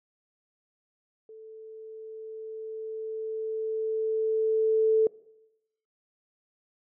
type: tone with level ramp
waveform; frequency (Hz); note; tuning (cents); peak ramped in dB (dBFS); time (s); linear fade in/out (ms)
sine; 440; A4; 0; -44 to -18; 1.29-5.07; 2
effects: noise-tail reverb RT60 0.9 s tail -22 dB re dry